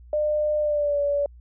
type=tone with pitch glide; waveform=sine; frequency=602 to 573.5 Hz; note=D5 to D5; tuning=+43 to -41 cents; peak=-20 dBFS; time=0.13-1.26 s; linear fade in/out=2 ms; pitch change=-84 cents; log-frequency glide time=0.6-1 s; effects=added 60 Hz sine -44 dBFS peak until 1.4 s